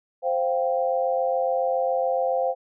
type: chord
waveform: sine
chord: C suspended fourth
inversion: none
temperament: just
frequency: 523.3 / 697.7 / 784.9 Hz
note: C5 / F5 / G5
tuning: 0 / -2 / +2 cents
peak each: -23 / -26 / -28 dBFS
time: 0.22-2.55 s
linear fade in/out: 50 ms
effects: none